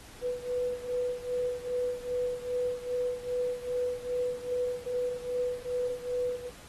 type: beating tone pair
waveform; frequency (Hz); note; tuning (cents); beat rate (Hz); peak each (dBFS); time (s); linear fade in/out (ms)
sine; 493.9 / 496.4; B4 / B4; 0 / +9; 2.5; -31 / -34; 0.21-6.51; 50
effects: pink hiss -51 dBFS RMS until 6.68 s + AAC 32 kbps